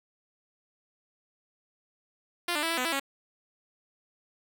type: tone with pitch steps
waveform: 5% pulse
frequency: 348.1 / 297.6 / 329.1 / 332.7 / 252.2 / 331.6 / 275.1 Hz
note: F4 / D4 / E4 / E4 / B3 / E4 / C#4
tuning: -6 / +23 / -3 / +16 / +36 / +10 / -13 cents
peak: -16 dBFS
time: 2.48-2.998 s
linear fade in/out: 5 ms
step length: 74 ms
effects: none